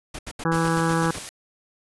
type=noise bursts; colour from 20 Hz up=pink; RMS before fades=-34 dBFS; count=9; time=0.14-1.189 s; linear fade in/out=5 ms; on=49 ms; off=76 ms
type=harmonic tone; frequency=164.81 Hz; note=E3; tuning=in tune; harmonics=1 / 2 / 3 / 5 / 6 / 7 / 8 / 9 / 10; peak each=-23 / -26 / -28 / -30 / -31 / -31 / -32 / -33 / -33 dBFS; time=0.45-1.11 s; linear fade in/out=2 ms
type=noise; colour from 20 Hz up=white; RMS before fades=-35 dBFS; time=0.54-1.29 s; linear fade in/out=0 ms
effects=resampled to 24000 Hz